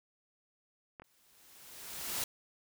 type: clicks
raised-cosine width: 0.5 ms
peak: -31 / -36 dBFS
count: 2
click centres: 0.998 / 1.02 s
type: noise with exponential growth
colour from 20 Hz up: white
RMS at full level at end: -34 dBFS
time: 1.04-2.24 s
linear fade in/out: 2 ms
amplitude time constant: 260 ms
effects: none